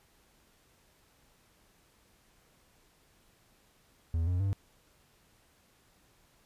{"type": "tone with pitch steps", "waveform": "triangle", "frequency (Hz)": [82.41, 89.87, 98], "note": ["E2", "F#2", "G2"], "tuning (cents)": [0, -50, 0], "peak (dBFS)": -25, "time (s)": [4.14, 4.53], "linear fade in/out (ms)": 0, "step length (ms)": 130, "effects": ["pink hiss -66 dBFS RMS until 6.45 s", "resampled to 32000 Hz"]}